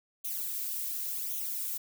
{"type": "noise with flanger", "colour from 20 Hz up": "violet", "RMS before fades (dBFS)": -35, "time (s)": [0.24, 1.78], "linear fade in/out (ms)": 10, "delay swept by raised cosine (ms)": [0.3, 2.8], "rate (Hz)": 0.9, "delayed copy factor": 0.75, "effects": []}